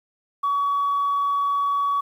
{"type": "tone", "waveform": "sine", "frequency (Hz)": 1131, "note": "C#6", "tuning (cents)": 34, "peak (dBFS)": -18, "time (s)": [0.43, 2.01], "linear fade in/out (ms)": 10, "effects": ["tanh soft clip ceiling -16 dBFS", "9-bit"]}